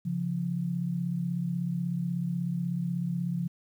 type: tone pair together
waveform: sine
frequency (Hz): 138.59 / 174.92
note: C#3 / F3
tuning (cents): 0 / +3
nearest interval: major third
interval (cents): 403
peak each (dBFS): -33 / -29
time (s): 0.05-3.48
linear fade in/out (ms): 10
effects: 10-bit